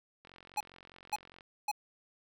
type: click train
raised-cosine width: 0.3 ms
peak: -37 dBFS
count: 53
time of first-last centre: 0.25-1.408 s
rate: 44.9 Hz
type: tone bursts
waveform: square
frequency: 841 Hz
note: G#5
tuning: 22 cents sharp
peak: -31 dBFS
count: 3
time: 0.57-1.715 s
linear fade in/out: 5 ms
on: 35 ms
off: 520 ms
effects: none